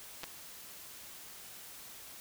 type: clicks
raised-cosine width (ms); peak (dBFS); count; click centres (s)
0.2; -23; 2; 0.234 / 0.24
effects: white hiss -50 dBFS RMS until 2.2 s